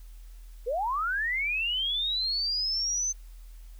sine linear sweep, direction up, 441.5 to 6220 Hz, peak -26 dBFS, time 0.66-3.13 s, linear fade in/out 20 ms, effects added 41 Hz sine -43 dBFS peak until 3.79 s + white hiss -62 dBFS RMS until 3.79 s

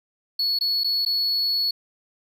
triangle tone with dropouts, 4391 Hz, C#8, 17 cents flat, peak -19 dBFS, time 0.39-1.71 s, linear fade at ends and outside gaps 5 ms, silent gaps 0.589-0.609 / 0.836-0.843 / 1.051-1.061 s, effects none

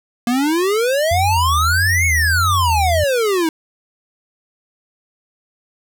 square exponential two-way sweep, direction up then down, 233.1 to 2230 to 311.2 Hz, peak -15 dBFS, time 0.27-3.49 s, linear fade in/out 2 ms, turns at 2.06 s
sine tone with vibrato, 85 Hz, F2, 46 cents flat, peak -17 dBFS, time 1.11-3.04 s, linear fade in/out 5 ms, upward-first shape sine, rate 1.6 Hz, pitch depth 130 cents each way
effects none

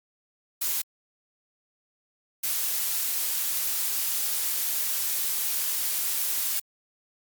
blue noise bursts at uneven times, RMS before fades -27 dBFS, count 2, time 0.61-0.82 / 2.43-6.6 s, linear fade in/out 10 ms, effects Opus 48 kbps

